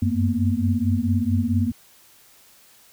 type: tone cluster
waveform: sine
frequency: 92.7 / 97.2 / 227.7 / 245.1 Hz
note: F#2 / G2 / A#3 / B3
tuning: +4 / -14 / -40 / -13 cents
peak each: -24 dBFS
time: 0.02-1.72 s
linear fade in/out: 5 ms
effects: white hiss -53 dBFS RMS until 2.92 s